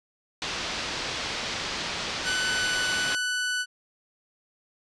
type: low-pass noise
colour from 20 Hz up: white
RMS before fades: -32 dBFS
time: 0.42-3.15 s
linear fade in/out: 0 ms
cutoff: 5100 Hz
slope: 24 dB/octave
type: tone with pitch glide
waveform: sawtooth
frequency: 1500 to 1489.6 Hz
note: F#6 to F#6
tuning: +23 to +11 cents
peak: -22 dBFS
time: 2.23-3.66 s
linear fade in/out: 50 ms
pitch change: -12 cents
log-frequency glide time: 2.54-2.72 s
effects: resampled to 22050 Hz